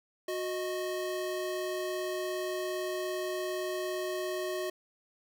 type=tone pair together; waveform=square; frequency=365.9 / 622.3 Hz; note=F#4 / D#5; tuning=-19 / 0 cents; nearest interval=major sixth; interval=919 cents; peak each=-35 / -37 dBFS; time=0.28-4.7 s; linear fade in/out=5 ms; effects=none